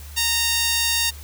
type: tone with high-pass filter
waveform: sawtooth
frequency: 925 Hz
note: A#5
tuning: 14 cents flat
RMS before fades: -21 dBFS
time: 0.16-1.11 s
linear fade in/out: 20 ms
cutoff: 3200 Hz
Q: 0.92
effects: added 73 Hz sine -36 dBFS peak until 1.23 s + white hiss -44 dBFS RMS until 1.23 s